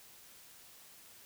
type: silence
effects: white hiss -57 dBFS RMS until 1.25 s